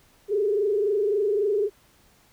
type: tone with frequency modulation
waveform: sine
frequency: 411.9 Hz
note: G#4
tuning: 14 cents flat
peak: -20 dBFS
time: 0.28-1.7 s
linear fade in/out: 50 ms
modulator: 23.7 Hz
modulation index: 1.1
effects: pink hiss -59 dBFS RMS until 2.32 s